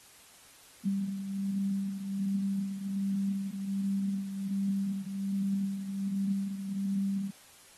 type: beating tone pair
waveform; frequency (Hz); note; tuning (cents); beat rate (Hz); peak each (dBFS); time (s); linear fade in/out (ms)
sine; 196 / 197.3; G3 / G3; 0 / +11; 1.3; -30 / -38; 0.85-7.31; 10
effects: white hiss -56 dBFS RMS until 7.77 s + AAC 32 kbps